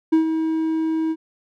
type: tone with ADSR envelope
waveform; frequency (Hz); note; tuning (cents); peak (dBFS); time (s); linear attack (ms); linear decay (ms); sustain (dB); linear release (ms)
triangle; 320.1; D#4; +49; -9; 0.12-1.16; 12; 110; -8; 49
effects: none